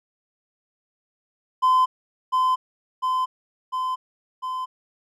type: tone with echo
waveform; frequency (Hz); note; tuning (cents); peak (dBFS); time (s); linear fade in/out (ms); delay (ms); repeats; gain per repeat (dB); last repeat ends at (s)
triangle; 1025; C6; -36; -12; 1.62-1.86; 20; 700; 4; -3; 4.66
effects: tanh soft clip ceiling -9 dBFS